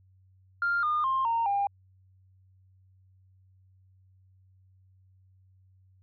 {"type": "tone with pitch steps", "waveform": "sine", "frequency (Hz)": [1396.9, 1216.1, 1058.7, 921.6, 802.3], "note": ["F6", "D#6", "C6", "A#5", "G5"], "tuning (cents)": [0, -40, 20, -20, 40], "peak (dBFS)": -23, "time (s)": [0.62, 1.67], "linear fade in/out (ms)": 2, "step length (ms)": 210, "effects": ["tanh soft clip ceiling -20 dBFS", "added 94 Hz sine -58 dBFS peak until 6.02 s"]}